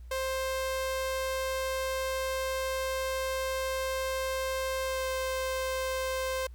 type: tone with pitch glide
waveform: sawtooth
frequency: 526 to 522.4 Hz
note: C5 to C5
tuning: +9 to -3 cents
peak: -26 dBFS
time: 0.11-6.47 s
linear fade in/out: 5 ms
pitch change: -12 cents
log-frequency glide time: 4.83-5.08 s
effects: added 60 Hz sine -43 dBFS peak until 6.54 s + pink hiss -68 dBFS RMS until 6.54 s